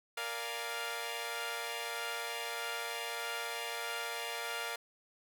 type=chord; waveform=10% pulse; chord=Bb dominant seventh; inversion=none; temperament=equal; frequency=466.2 / 587.3 / 698.5 / 830.6 Hz; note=Bb4 / D5 / F5 / Ab5; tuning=0 / 0 / 0 / 0 cents; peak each=-33 / -36 / -33 / -38 dBFS; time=0.17-4.76 s; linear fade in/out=5 ms; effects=none